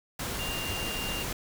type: tone in noise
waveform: sine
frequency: 2795 Hz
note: F7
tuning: 1 cent sharp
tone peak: -35 dBFS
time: 0.39-1.23 s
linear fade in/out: 5 ms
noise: pink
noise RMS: -34 dBFS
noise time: 0.19-1.33 s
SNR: -4 dB
effects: none